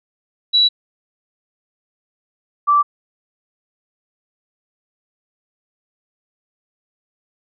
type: tone pair in turn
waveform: sine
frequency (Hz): 3922 / 1166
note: B7 / D6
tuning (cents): -13 / -13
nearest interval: octave + major sixth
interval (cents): 2100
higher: first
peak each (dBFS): -10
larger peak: neither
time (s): 0.53-0.69 / 2.67-2.83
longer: neither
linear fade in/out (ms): 20
effects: none